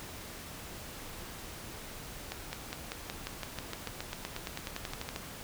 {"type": "accelerating click train", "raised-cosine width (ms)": 0.2, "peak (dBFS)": -19, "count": 23, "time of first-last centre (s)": [2.32, 5.161], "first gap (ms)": 210, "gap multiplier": 0.95, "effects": ["pink hiss -45 dBFS RMS until 5.43 s"]}